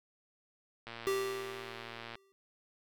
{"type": "click train", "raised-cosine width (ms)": 0.3, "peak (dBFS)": -28, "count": 150, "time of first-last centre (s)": [0.87, 2.154], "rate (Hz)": 116}
{"type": "tone with exponential decay", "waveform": "square", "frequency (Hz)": 390, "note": "G4", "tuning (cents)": -9, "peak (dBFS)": -29, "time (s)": [1.07, 2.32], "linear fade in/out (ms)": 0, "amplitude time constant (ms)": 270}
{"effects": []}